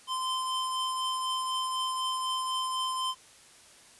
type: tone pair together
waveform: square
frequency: 1035 / 3101 Hz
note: C6 / G7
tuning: -19 / -19 cents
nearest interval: octave + perfect fifth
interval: 1900 cents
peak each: -31 / -36 dBFS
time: 0.07-3.15 s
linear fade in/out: 50 ms
effects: white hiss -55 dBFS RMS until 3.99 s + resampled to 24000 Hz